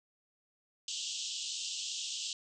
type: band-pass noise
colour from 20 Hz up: pink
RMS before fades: -39 dBFS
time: 0.88-2.33 s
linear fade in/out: 2 ms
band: 2800 to 7900 Hz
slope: 96 dB/octave
effects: none

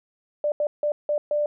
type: tone bursts at uneven times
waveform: sine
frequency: 592 Hz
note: D5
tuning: 14 cents sharp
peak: -20 dBFS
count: 5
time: 0.44-0.52 / 0.6-0.67 / 0.83-0.92 / 1.09-1.18 / 1.31-1.46 s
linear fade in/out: 2 ms
effects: none

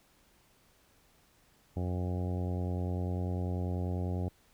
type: harmonic tone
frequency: 90.1 Hz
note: F#2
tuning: 45 cents flat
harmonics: 1 / 2 / 3 / 4 / 5 / 6 / 7 / 8 / 9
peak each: -32 / -38 / -42 / -44 / -46 / -48 / -49 / -50 / -51 dBFS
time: 1.76-4.29 s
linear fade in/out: 10 ms
effects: pink hiss -66 dBFS RMS until 4.53 s

